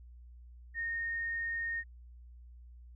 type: tone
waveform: sine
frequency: 1845 Hz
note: A#6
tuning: 18 cents flat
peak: -33 dBFS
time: 0.74-1.84 s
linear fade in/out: 50 ms
effects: added 60 Hz sine -50 dBFS peak until 2.95 s